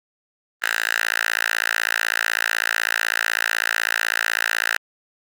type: tone with high-pass filter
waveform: 5% pulse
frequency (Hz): 56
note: A1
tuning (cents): +31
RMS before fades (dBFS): -22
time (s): 0.62-4.77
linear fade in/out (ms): 5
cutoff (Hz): 1600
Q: 2.9
effects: Opus 24 kbps